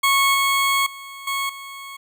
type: tone with level steps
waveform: 20% pulse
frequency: 1100 Hz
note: C#6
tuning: 14 cents flat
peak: -10 / -12 / -30 / -17 / -29 dBFS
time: 0.03-1.97 s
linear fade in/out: 10 ms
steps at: 0.34 / 0.86 / 1.27 / 1.49 s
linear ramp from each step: 5 ms
effects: none